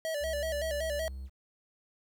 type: tone with vibrato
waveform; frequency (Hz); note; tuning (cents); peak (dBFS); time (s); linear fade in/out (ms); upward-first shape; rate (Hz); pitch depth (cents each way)
square; 612; D#5; -29; -32; 0.05-1.08; 0; square; 5.3; 85
type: tone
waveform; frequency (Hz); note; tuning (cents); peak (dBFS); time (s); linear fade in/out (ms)
triangle; 66.1; C2; +18; -36; 0.2-1.3; 50
effects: 11-bit